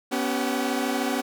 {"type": "tone cluster", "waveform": "sawtooth", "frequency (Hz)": [245.8, 278.8, 385.5, 754], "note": ["B3", "C#4", "G4", "F#5"], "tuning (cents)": [-8, 10, -29, 32], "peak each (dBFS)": [-24, -24, -28, -29], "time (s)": [0.11, 1.22], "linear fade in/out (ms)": 20, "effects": []}